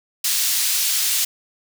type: high-pass noise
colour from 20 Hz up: pink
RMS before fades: -20 dBFS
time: 0.24-1.25 s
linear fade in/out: 5 ms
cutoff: 3900 Hz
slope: 12 dB/octave
effects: none